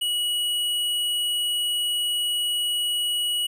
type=tone; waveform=square; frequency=2920 Hz; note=F#7; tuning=24 cents flat; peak=-23 dBFS; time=0.01-3.47 s; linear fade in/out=10 ms; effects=none